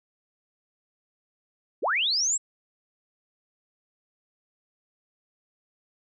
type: linear sweep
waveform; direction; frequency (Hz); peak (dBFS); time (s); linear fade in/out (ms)
sine; up; 238.3 to 7820; -22; 1.82-2.38; 20
effects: none